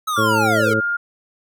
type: linear sweep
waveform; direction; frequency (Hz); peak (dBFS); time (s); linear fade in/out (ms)
square; down; 1300 to 414.9; -20; 0.07-0.74; 10
type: tone with pitch glide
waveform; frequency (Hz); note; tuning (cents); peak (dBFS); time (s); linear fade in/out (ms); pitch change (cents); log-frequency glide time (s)
sine; 1396.9 to 1409.9; F6 to F6; 0 to +16; -18; 0.16-0.97; 10; +16; 0.36-0.86
type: harmonic tone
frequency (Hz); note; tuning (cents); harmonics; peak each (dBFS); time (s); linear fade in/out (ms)
109.6; A2; -6; 1 / 2 / 3 / 4 / 5; -24 / -24 / -24 / -24 / -24; 0.17-0.81; 20
effects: none